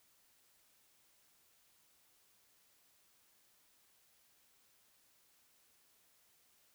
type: silence
effects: white hiss -71 dBFS RMS until 6.74 s